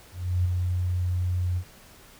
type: tone with ADSR envelope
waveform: sine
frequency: 89.8 Hz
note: F2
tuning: 49 cents sharp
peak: -19 dBFS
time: 0.12-1.64 s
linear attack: 330 ms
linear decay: 10 ms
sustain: -4 dB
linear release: 68 ms
effects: pink hiss -51 dBFS RMS until 2.19 s